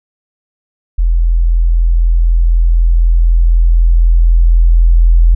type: tone with level ramp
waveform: sine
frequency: 42 Hz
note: E1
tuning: 33 cents sharp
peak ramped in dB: -7 to -3 dBFS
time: 0.98-5.35 s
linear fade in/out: 10 ms
effects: none